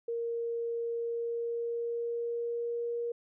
sine tone with pitch glide, 466.2 to 471.9 Hz, A#4 to A#4, 0 to +21 cents, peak -31 dBFS, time 0.08-3.12 s, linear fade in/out 5 ms, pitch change +21 cents, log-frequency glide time 0.92-2.94 s, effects none

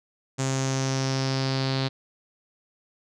sawtooth tone with low-pass filter sweep, 133.5 Hz, C3, 35 cents sharp, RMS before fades -26 dBFS, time 0.38-1.89 s, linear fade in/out 20 ms, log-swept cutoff 7100 to 4200 Hz, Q 4.9, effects none

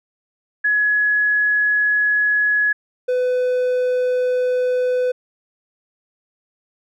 sine / triangle tone pair in turn, 1687 / 501.5 Hz, G#6 / B4, +27 / +26 cents, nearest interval octave + major sixth, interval 2101 cents, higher first, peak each -14 dBFS, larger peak neither, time 0.64-2.73 / 3.08-5.12 s, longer first, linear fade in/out 10 ms, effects none

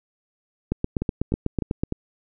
two click trains, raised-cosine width 3 ms, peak -12 / -9 dBFS, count 4 / 10, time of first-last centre 1.02-1.924 / 0.72-1.835 s, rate 3.32 / 8.07 Hz, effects none

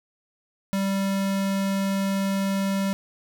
square tone, 195.4 Hz, G3, 5 cents flat, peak -23 dBFS, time 0.73-2.93 s, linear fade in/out 0 ms, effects none

